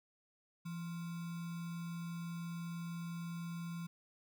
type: tone with sample-and-hold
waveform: sine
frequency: 169.5 Hz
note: E3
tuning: 49 cents sharp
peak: -40 dBFS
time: 0.65-3.87 s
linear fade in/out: 10 ms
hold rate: 1225 Hz
effects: none